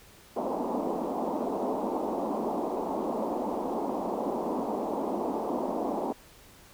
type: band-pass noise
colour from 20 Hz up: pink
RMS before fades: -31 dBFS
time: 0.36-6.13 s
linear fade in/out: 10 ms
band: 210 to 1000 Hz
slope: 48 dB/octave
effects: pink hiss -54 dBFS RMS until 6.73 s